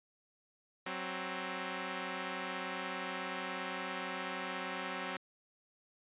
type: tone pair together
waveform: 5% pulse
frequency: 186.5 / 264.5 Hz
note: F#3 / C4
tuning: +14 / +19 cents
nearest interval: tritone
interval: 605 cents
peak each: -29 / -29 dBFS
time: 0.86-5.17 s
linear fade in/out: 5 ms
effects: resampled to 8000 Hz